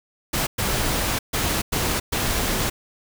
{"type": "noise bursts at uneven times", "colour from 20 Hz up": "pink", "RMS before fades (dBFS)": -23, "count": 5, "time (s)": [[0.33, 0.47], [0.58, 1.19], [1.33, 1.62], [1.72, 2], [2.12, 2.7]], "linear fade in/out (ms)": 10, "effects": []}